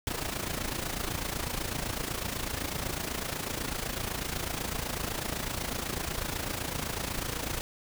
pink noise with amplitude modulation, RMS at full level -31 dBFS, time 0.07-7.61 s, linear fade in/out 0 ms, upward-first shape sine, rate 28 Hz, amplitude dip 70%, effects none

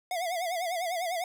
square tone with vibrato, 698.5 Hz, F5, in tune, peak -30 dBFS, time 0.11-1.24 s, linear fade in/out 2 ms, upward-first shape sine, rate 10 Hz, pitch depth 110 cents each way, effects none

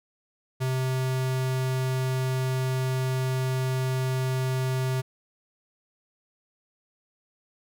square tone, 130 Hz, C3, 11 cents flat, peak -25 dBFS, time 0.6-5.02 s, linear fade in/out 20 ms, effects none

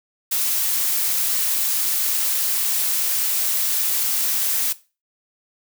blue noise, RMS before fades -21 dBFS, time 0.31-4.73 s, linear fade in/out 10 ms, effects noise-tail reverb RT60 0.3 s tail -17 dB re dry

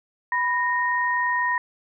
sine tone pair together, 987.8 / 1856.1 Hz, B5 / A#6, 0 / -8 cents, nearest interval major seventh, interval 1092 cents, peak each -23 dBFS, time 0.32-1.58 s, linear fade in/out 2 ms, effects none

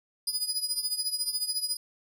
25% pulse tone with tremolo, 4949 Hz, D#8, 10 cents flat, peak -20 dBFS, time 0.27-1.77 s, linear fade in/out 5 ms, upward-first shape triangle, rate 14 Hz, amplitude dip 85%, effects none

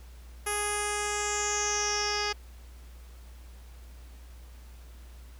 10% pulse tone with low-pass filter sweep, 414.9 Hz, G#4, 2 cents flat, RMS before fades -30 dBFS, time 0.46-2.33 s, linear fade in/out 10 ms, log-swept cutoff 11000 to 4700 Hz, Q 6.6, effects added 60 Hz sine -45 dBFS peak until 5.39 s + pink hiss -58 dBFS RMS until 5.39 s

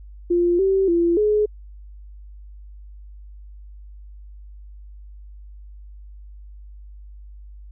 sine tone with pitch steps, 348.3 / 385.7 / 341.1 / 421.8 Hz, F4 / G4 / F4 / G#4, -5 / -28 / -41 / +27 cents, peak -15 dBFS, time 0.3-1.46 s, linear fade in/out 10 ms, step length 290 ms, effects added 50 Hz sine -38 dBFS peak until 7.71 s

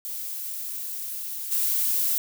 violet noise with level steps, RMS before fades -33 / -24 dBFS, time 0.05-2.18 s, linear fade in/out 0 ms, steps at 1.51 s, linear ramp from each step 10 ms, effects none

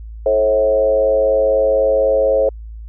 sine tone with frequency modulation, 540 Hz, C#5, 45 cents flat, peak -11 dBFS, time 0.26-2.49 s, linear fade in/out 2 ms, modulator 104 Hz, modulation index 0.84, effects added 55 Hz sine -29 dBFS peak until 2.88 s

